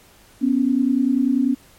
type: tone pair together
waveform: sine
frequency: 247 / 277.2 Hz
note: B3 / C#4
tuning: 0 / 0 cents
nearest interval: major second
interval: 200 cents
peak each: -18 dBFS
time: 0.41-1.55 s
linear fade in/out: 20 ms
effects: pink hiss -51 dBFS RMS until 1.78 s + MP3 64 kbps